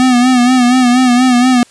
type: tone with vibrato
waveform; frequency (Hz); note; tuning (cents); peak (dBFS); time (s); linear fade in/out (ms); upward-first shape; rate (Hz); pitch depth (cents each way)
square; 249.7; B3; +19; -7; 0-1.63; 0; sine; 4.2; 60
effects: white hiss -44 dBFS RMS until 1.7 s + resampled to 22050 Hz